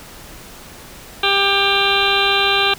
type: harmonic tone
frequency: 396.6 Hz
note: G4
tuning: 20 cents sharp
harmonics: 1 / 2 / 3 / 4 / 6 / 7 / 8 / 9 / 10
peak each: -22 / -22 / -22 / -22 / -22 / -22 / -22 / -22 / -22 dBFS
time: 1.23-2.74 s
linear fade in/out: 5 ms
effects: pink hiss -38 dBFS RMS until 2.78 s